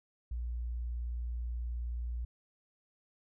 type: tone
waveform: sine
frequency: 59.4 Hz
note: A#1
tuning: 33 cents sharp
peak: -34 dBFS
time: 0.31-2.25 s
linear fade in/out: 5 ms
effects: none